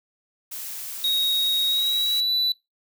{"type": "noise", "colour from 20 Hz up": "blue", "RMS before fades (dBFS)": -34, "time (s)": [0.51, 2.21], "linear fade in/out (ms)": 10}
{"type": "tone with pitch glide", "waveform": "triangle", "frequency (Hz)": [3775, 3970], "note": ["A#7", "B7"], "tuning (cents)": [21, 8], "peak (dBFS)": -19, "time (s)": [1.04, 2.52], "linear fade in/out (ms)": 2, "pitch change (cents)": 87, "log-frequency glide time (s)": [1.66, 2.32]}
{"effects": ["noise-tail reverb RT60 0.2 s tail -21 dB re dry"]}